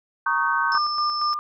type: chord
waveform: sine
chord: Eb dominant seventh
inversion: second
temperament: equal with one note detuned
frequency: 932.3 / 1108.7 / 1244.5 / 1533.9 Hz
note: Bb5 / Db6 / Eb6 / G6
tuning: 0 / 0 / 0 / -38 cents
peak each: -26 / -24 / -27 / -23 dBFS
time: 0.26-0.78 s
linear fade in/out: 5 ms
type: tone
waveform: sine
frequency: 5274 Hz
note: E8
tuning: in tune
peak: -27 dBFS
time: 0.72-1.34 s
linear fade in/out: 0 ms
type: tone with tremolo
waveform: sine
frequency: 1200 Hz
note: D6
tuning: 37 cents sharp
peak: -20 dBFS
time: 0.75-1.39 s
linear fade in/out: 0 ms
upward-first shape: square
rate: 4.3 Hz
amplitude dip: 45%
effects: none